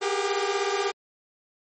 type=tone cluster; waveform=sawtooth; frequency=391.4 / 407.8 / 468 / 732 / 1194 Hz; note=G4 / G#4 / A#4 / F#5 / D6; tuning=-3 / -32 / +7 / -19 / +28 cents; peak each=-24 / -24 / -30 / -33 / -31 dBFS; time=0.01-0.92 s; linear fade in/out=20 ms; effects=MP3 32 kbps